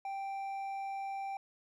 sine tone with hard clipping, 784 Hz, G5, in tune, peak -38 dBFS, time 0.05-1.37 s, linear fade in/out 2 ms, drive 5 dB, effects none

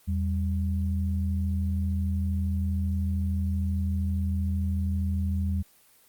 sine tone pair together, 82.41 / 195.33 Hz, E2 / G3, 0 / -6 cents, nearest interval octave + minor third, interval 1494 cents, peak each -25 / -31 dBFS, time 0.07-5.63 s, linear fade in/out 20 ms, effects white hiss -59 dBFS RMS until 6.08 s + Opus 24 kbps

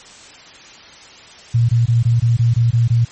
sine tone bursts, 117.3 Hz, A#2, 11 cents sharp, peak -10 dBFS, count 9, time 1.54-3.05 s, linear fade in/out 10 ms, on 150 ms, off 20 ms, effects white hiss -40 dBFS RMS until 3.11 s + MP3 32 kbps

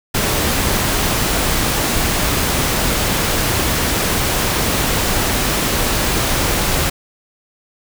pink noise, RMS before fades -17 dBFS, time 0.14-6.9 s, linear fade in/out 10 ms, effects none

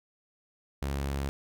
sawtooth tone, 69.3 Hz, C#2, in tune, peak -26 dBFS, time 0.82-1.29 s, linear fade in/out 0 ms, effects none

